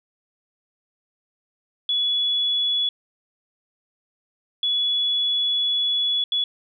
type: tone bursts at uneven times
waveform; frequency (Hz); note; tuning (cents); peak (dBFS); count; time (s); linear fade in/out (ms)
sine; 3400; G#7; +40; -19; 3; 1.89-2.89 / 4.63-6.24 / 6.32-6.44; 2
effects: none